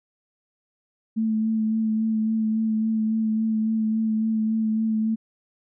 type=tone with vibrato; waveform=sine; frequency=220 Hz; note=A3; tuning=in tune; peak=-20 dBFS; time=1.16-5.16 s; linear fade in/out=20 ms; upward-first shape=sine; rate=3.6 Hz; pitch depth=19 cents each way; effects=none